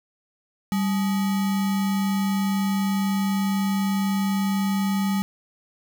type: tone with sample-and-hold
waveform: sine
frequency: 196 Hz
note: G3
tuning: in tune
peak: -20 dBFS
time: 0.72-5.22 s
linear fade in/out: 0 ms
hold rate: 1050 Hz
effects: none